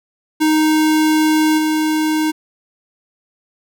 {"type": "tone with level steps", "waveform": "square", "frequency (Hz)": 310.8, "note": "D#4", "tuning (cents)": -2, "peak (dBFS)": [-12, -15], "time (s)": [0.4, 2.32], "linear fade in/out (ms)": 20, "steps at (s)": 1.57, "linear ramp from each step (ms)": 20, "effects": []}